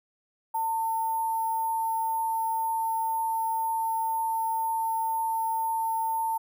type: tone with sample-and-hold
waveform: sine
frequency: 899 Hz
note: A5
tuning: 37 cents sharp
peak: -25 dBFS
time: 0.54-6.38 s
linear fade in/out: 10 ms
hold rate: 11025 Hz
effects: none